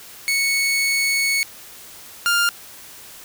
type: tone pair in turn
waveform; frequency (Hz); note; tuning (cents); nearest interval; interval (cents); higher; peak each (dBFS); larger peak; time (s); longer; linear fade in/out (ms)
sawtooth; 2212 / 1401.5; C#7 / F6; -4 / +6; minor sixth; 790; first; -14 / -12; second; 0.28-1.43 / 2.26-2.49; first; 0
effects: white hiss -41 dBFS RMS until 3.24 s